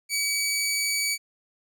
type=tone; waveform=15% pulse; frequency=2276 Hz; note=C#7; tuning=45 cents sharp; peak=-17 dBFS; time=0.09-1.18 s; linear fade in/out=50 ms; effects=none